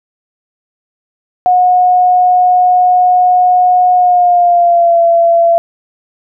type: tone with pitch glide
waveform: sine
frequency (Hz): 726 to 677.4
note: F#5 to E5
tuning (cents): -33 to +47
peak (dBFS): -5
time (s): 1.46-5.58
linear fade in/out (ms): 0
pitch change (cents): -120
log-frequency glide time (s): 3.94-5.01
effects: none